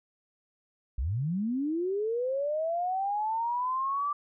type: linear sweep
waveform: sine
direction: up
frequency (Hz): 52 to 1176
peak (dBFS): -27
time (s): 0.98-4.13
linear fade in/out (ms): 5
effects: none